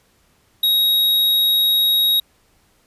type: tone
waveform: square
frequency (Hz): 3791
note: A#7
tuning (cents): +28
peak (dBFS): -14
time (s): 0.63-2.2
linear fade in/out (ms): 5
effects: pink hiss -59 dBFS RMS until 2.86 s + resampled to 32000 Hz